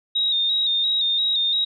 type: tone with vibrato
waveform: sine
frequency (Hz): 3729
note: A#7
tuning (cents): 0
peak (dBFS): -18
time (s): 0.15-1.65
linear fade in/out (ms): 10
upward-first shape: square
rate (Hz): 2.9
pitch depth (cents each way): 39
effects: none